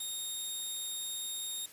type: tone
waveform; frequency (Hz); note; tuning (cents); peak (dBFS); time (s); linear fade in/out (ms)
15% pulse; 3705; A#7; -11; -29; 0-1.66; 5
effects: white hiss -54 dBFS RMS until 1.72 s + resampled to 32000 Hz